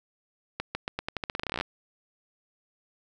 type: accelerating click train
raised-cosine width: 0.3 ms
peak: -14 dBFS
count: 20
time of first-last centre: 0.6-1.61 s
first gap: 150 ms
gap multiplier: 0.86
effects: none